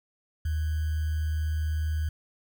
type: tone with sample-and-hold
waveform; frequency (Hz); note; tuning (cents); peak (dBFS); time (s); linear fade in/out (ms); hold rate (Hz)
sine; 77.78; D#2; 0; -25; 0.45-2.09; 5; 1575
effects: none